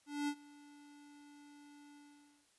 square tone with ADSR envelope, 290.6 Hz, D4, 18 cents flat, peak -34 dBFS, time 0.06-2.48 s, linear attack 220 ms, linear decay 66 ms, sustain -23 dB, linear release 530 ms, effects white hiss -72 dBFS RMS until 2.58 s + resampled to 24000 Hz

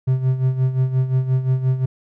triangle tone with tremolo, 130 Hz, C3, 11 cents flat, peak -11 dBFS, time 0.07-1.86 s, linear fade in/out 10 ms, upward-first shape sine, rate 5.7 Hz, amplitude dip 70%, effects none

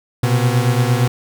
40% pulse beating tone pair, 120 / 128.7 Hz, B2 / C3, -49 / -28 cents, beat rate 8.7 Hz, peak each -14 / -17 dBFS, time 0.23-1.08 s, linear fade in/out 5 ms, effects none

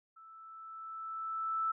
sine tone with level ramp, 1318.5 Hz, E6, in tune, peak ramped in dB -53 to -29 dBFS, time 0.16-1.72 s, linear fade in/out 10 ms, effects none

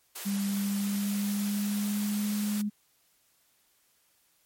white high-pass noise, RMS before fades -39 dBFS, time 0.15-2.62 s, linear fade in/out 10 ms, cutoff 340 Hz, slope 48 dB/octave
sine tone with pitch glide, 199.4 to 207.9 Hz, G3 to G#3, +30 to +2 cents, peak -27 dBFS, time 0.25-2.7 s, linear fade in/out 20 ms, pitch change +72 cents, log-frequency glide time 0.48-2.34 s
effects white hiss -68 dBFS RMS until 4.45 s + MP3 64 kbps

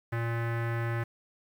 square tone with low-pass filter, 116.3 Hz, A#2, 4 cents flat, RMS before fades -31 dBFS, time 0.12-1.04 s, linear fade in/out 10 ms, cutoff 1800 Hz, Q 3, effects 9-bit

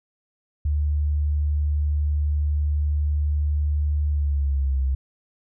sine tone with pitch glide, 74 to 66.31 Hz, D2 to C2, +14 to +24 cents, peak -19 dBFS, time 0.65-4.95 s, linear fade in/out 5 ms, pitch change -190 cents, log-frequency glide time 4.09-4.81 s, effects none

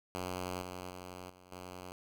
5% pulse tone with level steps, 91 Hz, F#2, 28 cents flat, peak -26 / -31 / -34 / -46 / -34 dBFS, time 0.15-1.92 s, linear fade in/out 0 ms, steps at 0.62 / 0.9 / 1.3 / 1.52 s, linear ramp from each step 2 ms, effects none

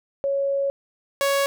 sine / sawtooth tone pair in turn, 554.4 / 556.5 Hz, C#5 / C#5, 0 / +7 cents, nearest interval unison, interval 7 cents, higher second, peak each -20 / -15 dBFS, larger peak second, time 0.24-0.7 / 1.21-1.46 s, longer first, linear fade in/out 0 ms, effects none

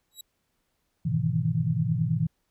20% pulse tone with exponential growth, 3875 Hz, B7, 34 cents flat, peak -30 dBFS, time 0.11-0.21 s, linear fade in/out 5 ms, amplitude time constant 21 ms
sine chord, E major seventh, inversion first, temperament equal, 103.83 / 123.47 / 155.56 / 164.81 Hz, G#2 / B2 / D#3 / E3, 0 / 0 / 0 / 0 cents, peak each -32 / -28 / -28 / -27 dBFS, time 1.05-2.27 s, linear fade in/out 10 ms
effects pink hiss -75 dBFS RMS until 2.5 s

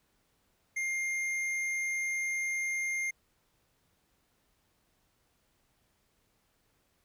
triangle tone with hard clipping, 2115 Hz, C7, 18 cents sharp, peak -32 dBFS, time 0.76-3.11 s, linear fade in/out 10 ms, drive 12 dB, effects pink hiss -73 dBFS RMS until 7.04 s

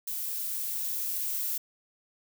violet noise with level ramp, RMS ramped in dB -34 to -31 dBFS, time 0.07-1.58 s, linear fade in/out 5 ms, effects none

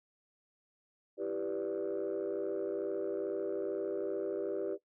sine chord, E minor seventh, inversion none, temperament equal, 329.6 / 392 / 493.9 / 587.3 Hz, E4 / G4 / B4 / D5, 0 / 0 / 0 / 0 cents, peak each -39 / -35 / -38 / -39 dBFS, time 1.17-4.78 s, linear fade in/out 50 ms, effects noise-tail reverb RT60 0.1 s tail -17 dB re dry + tanh soft clip ceiling -28 dBFS

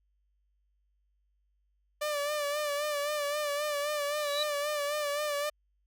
sawtooth tone with vibrato, 587.3 Hz, D5, in tune, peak -26 dBFS, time 2.01-5.5 s, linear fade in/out 10 ms, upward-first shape sine, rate 3.8 Hz, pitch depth 49 cents each way
sine tone with exponential growth, 3925 Hz, B7, 11 cents flat, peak -27 dBFS, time 4.08-4.43 s, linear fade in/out 2 ms, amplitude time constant 75 ms
effects added 50 Hz sine -70 dBFS peak until 5.86 s

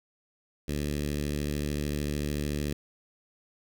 10% pulse tone with notch filter, 73.42 Hz, D2, in tune, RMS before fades -31 dBFS, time 0.68-2.73 s, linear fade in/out 5 ms, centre 1000 Hz, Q 0.59, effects none

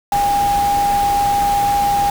sine tone in noise, 809 Hz, G#5, 46 cents flat, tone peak -13 dBFS, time 0.12-2.1 s, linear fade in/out 2 ms, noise pink, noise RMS -26 dBFS, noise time 0.12-2.1 s, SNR +10 dB, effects none

